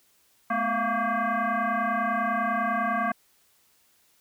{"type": "tone with frequency modulation", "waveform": "sine", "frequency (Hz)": 215, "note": "A3", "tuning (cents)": -40, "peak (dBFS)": -23, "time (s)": [0.5, 3.12], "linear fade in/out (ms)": 5, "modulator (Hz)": 460, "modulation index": 3.2, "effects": ["white hiss -64 dBFS RMS until 4.2 s"]}